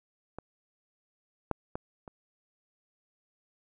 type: clicks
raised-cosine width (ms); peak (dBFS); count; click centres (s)
1; -25 / -14 / -20 / -30; 4; 0.386 / 1.513 / 1.755 / 2.078
effects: none